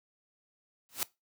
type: noise with exponential growth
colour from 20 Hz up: white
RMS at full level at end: -28 dBFS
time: 0.89-1.03 s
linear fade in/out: 0 ms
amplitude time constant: 29 ms
effects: noise-tail reverb RT60 0.2 s tail -20 dB re dry + high-pass 80 Hz 12 dB/octave